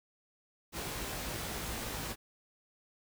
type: noise with comb filter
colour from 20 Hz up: pink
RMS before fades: -39 dBFS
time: 0.72-2.16 s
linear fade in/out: 50 ms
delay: 18 ms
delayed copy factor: +0.55
effects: none